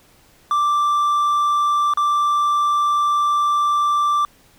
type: tone with dropouts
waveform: triangle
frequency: 1174.7 Hz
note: D6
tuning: in tune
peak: -13 dBFS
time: 0.51-4.25 s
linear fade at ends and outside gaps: 1 ms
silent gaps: 1.937-1.973 s
effects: pink hiss -53 dBFS RMS until 4.58 s